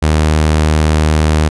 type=tone; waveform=sawtooth; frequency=77.3 Hz; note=D#2; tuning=11 cents flat; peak=-5 dBFS; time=0.02-1.49 s; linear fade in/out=10 ms; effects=resampled to 24000 Hz